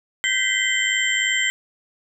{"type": "tone cluster", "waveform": "sine", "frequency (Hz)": [1559, 1959, 2062, 3117, 7490], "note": ["G6", "B6", "C7", "G7", "A#8"], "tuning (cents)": [-10, -15, -26, -11, 7], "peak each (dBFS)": [-28, -24, -23, -24, -27], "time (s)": [0.24, 1.5], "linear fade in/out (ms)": 0, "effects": []}